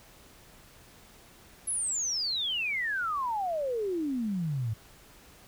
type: exponential sweep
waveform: sine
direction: down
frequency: 11175 to 105 Hz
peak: -28 dBFS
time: 1.67-4.74 s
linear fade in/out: 10 ms
effects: pink hiss -55 dBFS RMS until 5.47 s